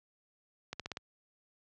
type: accelerating click train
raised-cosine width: 0.2 ms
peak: -21 dBFS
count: 5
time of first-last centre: 0.73-0.971 s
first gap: 67 ms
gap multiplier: 0.93
effects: high-pass 60 Hz 12 dB/octave + low-pass 7000 Hz 12 dB/octave